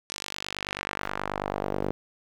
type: tone with band-pass filter sweep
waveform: sawtooth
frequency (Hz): 49.3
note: G1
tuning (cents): +11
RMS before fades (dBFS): -33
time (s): 0.09-1.91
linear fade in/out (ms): 0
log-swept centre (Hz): 5700 to 430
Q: 1.2
effects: 9-bit